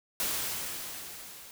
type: noise with level ramp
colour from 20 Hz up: white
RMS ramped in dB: -30 to -49 dBFS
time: 0.2-1.51 s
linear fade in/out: 0 ms
effects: none